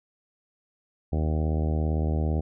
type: harmonic tone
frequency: 77.78 Hz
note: D#2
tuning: in tune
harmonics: 1 / 2 / 3 / 4 / 5 / 6 / 7 / 8 / 9 / 10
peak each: -24 / -30 / -34 / -36 / -38 / -40 / -41 / -42 / -43 / -44 dBFS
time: 1.12-2.41 s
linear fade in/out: 10 ms
effects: none